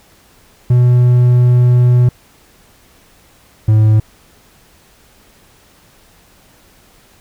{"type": "tone pair in turn", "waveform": "triangle", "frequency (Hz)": [123.2, 108.34], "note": ["B2", "A2"], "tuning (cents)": [-4, -26], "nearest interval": "major second", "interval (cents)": 222, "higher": "first", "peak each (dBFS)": -4, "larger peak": "neither", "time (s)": [[0.7, 2.09], [3.68, 4]], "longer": "first", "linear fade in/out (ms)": 5, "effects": ["pink hiss -48 dBFS RMS until 7.2 s"]}